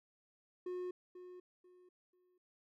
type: tone with echo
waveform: triangle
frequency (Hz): 361.8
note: F#4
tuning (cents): -39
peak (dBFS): -37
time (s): 0.66-0.91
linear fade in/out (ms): 5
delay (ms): 490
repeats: 3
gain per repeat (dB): -11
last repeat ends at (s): 2.38
effects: none